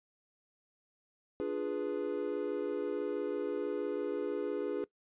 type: chord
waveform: triangle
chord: D diminished seventh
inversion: none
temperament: equal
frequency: 293.7 / 349.2 / 415.3 / 493.9 Hz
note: D4 / F4 / Ab4 / Cb5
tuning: 0 / 0 / 0 / 0 cents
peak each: -37 / -38 / -34 / -37 dBFS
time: 1.4-4.84 s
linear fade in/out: 0 ms
effects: noise-tail reverb RT60 0.1 s tail -20 dB re dry + resampled to 8000 Hz